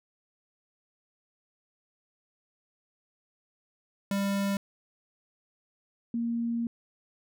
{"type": "tone pair in turn", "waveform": ["square", "sine"], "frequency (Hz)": [198.5, 233.5], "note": ["G3", "A#3"], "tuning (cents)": [22, 3], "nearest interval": "minor third", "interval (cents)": 281, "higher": "second", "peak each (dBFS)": -27, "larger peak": "neither", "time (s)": [[4.11, 4.57], [6.14, 6.67]], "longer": "second", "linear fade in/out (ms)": 2, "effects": []}